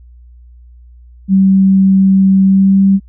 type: tone with pitch glide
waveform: sine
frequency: 192.4 to 194.97 Hz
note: G3 to G3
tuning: -32 to -9 cents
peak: -5 dBFS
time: 1.28-3 s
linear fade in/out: 50 ms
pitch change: +23 cents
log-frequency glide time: 2.41-2.83 s
effects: added 60 Hz sine -36 dBFS peak until 3.08 s